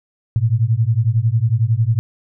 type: beating tone pair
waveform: sine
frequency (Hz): 108.2 / 119.2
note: A2 / A#2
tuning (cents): -29 / +39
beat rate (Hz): 11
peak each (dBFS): -16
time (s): 0.36-1.99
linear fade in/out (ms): 0
effects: none